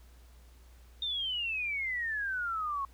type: exponential sweep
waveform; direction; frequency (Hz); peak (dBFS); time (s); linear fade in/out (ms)
sine; down; 3672 to 1082; -31; 1.02-2.85; 2
effects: added 60 Hz sine -53 dBFS peak until 2.93 s + pink hiss -64 dBFS RMS until 2.93 s